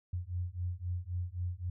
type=beating tone pair; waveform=sine; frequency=87.31 / 91.11 Hz; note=F2 / F#2; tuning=0 / -26 cents; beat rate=3.8 Hz; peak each=-37 / -37 dBFS; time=0.13-1.7 s; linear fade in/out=5 ms; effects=none